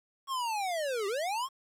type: linear two-way sweep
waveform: square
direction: down then up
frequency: 1108.7 to 381.1 to 1108.7 Hz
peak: -31 dBFS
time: 0.27-1.49 s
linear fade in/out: 50 ms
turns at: 1.07 s
effects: low-pass 12000 Hz 12 dB/octave + 10-bit